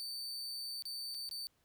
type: tone with dropouts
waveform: 40% pulse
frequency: 4565 Hz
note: D8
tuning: 50 cents flat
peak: -39 dBFS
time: 0-1.47 s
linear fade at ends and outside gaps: 0 ms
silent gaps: 0.823-0.854 / 1.143-1.147 / 1.291-1.312 s
effects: pink hiss -75 dBFS RMS until 1.64 s